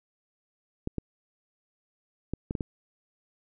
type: clicks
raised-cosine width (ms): 3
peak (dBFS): -17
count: 6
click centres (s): 0.874 / 0.983 / 2.336 / 2.509 / 2.552 / 2.608
effects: none